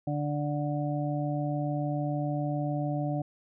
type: harmonic tone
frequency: 146.83 Hz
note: D3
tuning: in tune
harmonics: 1 / 2 / 4 / 5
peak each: -30 / -33 / -36 / -37 dBFS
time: 0.07-3.22 s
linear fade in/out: 5 ms
effects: none